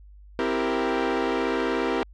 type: chord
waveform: sawtooth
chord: C dominant seventh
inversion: none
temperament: equal with one note detuned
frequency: 261.6 / 331 / 392 / 466.2 Hz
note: C4 / E4 / G4 / Bb4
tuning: 0 / +7 / 0 / 0 cents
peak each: -25 / -25 / -24 / -24 dBFS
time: 0.39-2.03 s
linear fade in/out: 0 ms
effects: added 50 Hz sine -45 dBFS peak until 2.13 s + low-pass 3000 Hz 12 dB/octave